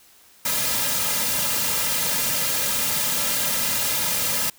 white noise with comb filter, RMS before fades -23 dBFS, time 0.45-4.5 s, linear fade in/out 5 ms, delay 2.7 ms, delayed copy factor -0.95, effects white hiss -53 dBFS RMS until 4.58 s

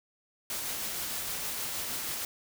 white noise with tremolo, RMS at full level -34 dBFS, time 0.5-2.25 s, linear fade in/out 2 ms, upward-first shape triangle, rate 6.4 Hz, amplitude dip 25%, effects none

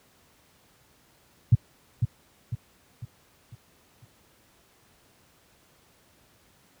sine tone with echo, 116.54 Hz, A#2, in tune, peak -11 dBFS, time 1.52-1.55 s, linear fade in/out 5 ms, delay 500 ms, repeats 5, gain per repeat -7 dB, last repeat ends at 4.05 s, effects pink hiss -61 dBFS RMS until 6.8 s + high-pass 60 Hz 12 dB/octave

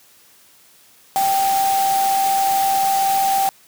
sine tone in noise, 781 Hz, G5, 7 cents flat, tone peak -15 dBFS, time 1.16-3.49 s, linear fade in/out 0 ms, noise white, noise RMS -26 dBFS, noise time 1.16-3.49 s, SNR +8 dB, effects white hiss -51 dBFS RMS until 3.67 s + high-pass 80 Hz 12 dB/octave

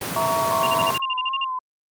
pink high-pass noise, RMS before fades -28 dBFS, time 0.01-0.98 s, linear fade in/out 5 ms, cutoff 110 Hz, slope 24 dB/octave
sine chord, A# diminished, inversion second, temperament equal with one note detuned, 659.3 / 932.3 / 1125.5 Hz, E5 / A#5 / C#6, 0 / 0 / +26 cents, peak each -23 / -24 / -23 dBFS, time 0.16-0.91 s, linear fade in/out 2 ms
sine tone with vibrato, 1046.5 Hz, C6, in tune, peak -24 dBFS, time 0.51-1.59 s, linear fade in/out 5 ms, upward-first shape sine, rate 2.6 Hz, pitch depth 49 cents each way
sine tone bursts, 2794 Hz, F7, in tune, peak -22 dBFS, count 11, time 0.63-1.446 s, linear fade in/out 5 ms, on 36 ms, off 42 ms
effects Opus 24 kbps

